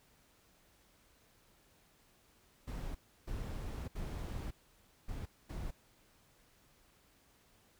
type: noise bursts at uneven times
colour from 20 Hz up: brown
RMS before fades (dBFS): -41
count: 5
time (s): 2.67-2.95 / 3.27-3.88 / 3.95-4.51 / 5.08-5.26 / 5.49-5.71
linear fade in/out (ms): 10
effects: pink hiss -68 dBFS RMS until 7.79 s